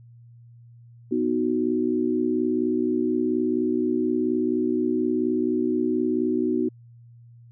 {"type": "chord", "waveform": "sine", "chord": "B major", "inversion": "none", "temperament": "equal", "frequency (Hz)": [246.9, 311.1, 370], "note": ["B3", "D#4", "F#4"], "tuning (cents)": [0, 0, 0], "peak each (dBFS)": [-25, -25, -25], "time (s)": [1.11, 6.69], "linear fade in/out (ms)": 10, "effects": ["added 118 Hz sine -46 dBFS peak until 7.51 s"]}